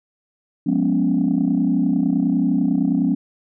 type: tone cluster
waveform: sine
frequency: 178.9 / 208.1 / 249.6 / 280.2 Hz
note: F3 / G#3 / B3 / C#4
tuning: +42 / +4 / +19 / +19 cents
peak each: -21 / -22 / -20 / -19 dBFS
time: 0.66-3.15 s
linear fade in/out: 10 ms
effects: tanh soft clip ceiling -9 dBFS